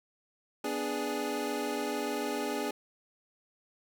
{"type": "chord", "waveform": "25% pulse", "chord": "G# diminished", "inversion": "first", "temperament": "equal", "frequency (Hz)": [246.9, 293.7, 415.3], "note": ["B3", "D4", "G#4"], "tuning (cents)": [0, 0, 0], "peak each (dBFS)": [-34, -32, -31], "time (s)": [0.64, 2.71], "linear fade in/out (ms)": 5, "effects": []}